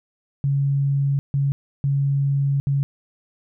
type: tone bursts at uneven times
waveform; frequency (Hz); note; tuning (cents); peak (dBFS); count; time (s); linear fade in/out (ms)
sine; 139.4; C#3; +10; -17; 4; 0.44-1.19 / 1.34-1.52 / 1.84-2.6 / 2.67-2.83; 0
effects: none